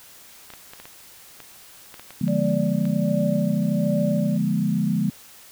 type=clicks; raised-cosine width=0.3 ms; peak=-24 dBFS; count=11; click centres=0.503 / 0.537 / 0.735 / 0.8 / 0.855 / 1.403 / 1.942 / 1.996 / 2.106 / 2.28 / 2.854 s
type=chord; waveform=sine; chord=D diminished seventh; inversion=none; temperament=equal with one note detuned; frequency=146.83 / 174.61 / 207.7 / 241 Hz; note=D3 / F3 / Ab3 / Cb4; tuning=0 / 0 / 0 / -42 cents; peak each=-27 / -24 / -23 / -27 dBFS; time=2.21-5.1 s; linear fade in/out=5 ms
type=tone with tremolo; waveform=sine; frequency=583 Hz; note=D5; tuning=13 cents flat; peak=-24 dBFS; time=2.27-4.38 s; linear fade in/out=20 ms; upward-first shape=sine; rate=1.3 Hz; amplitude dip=70%
effects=white hiss -47 dBFS RMS until 5.51 s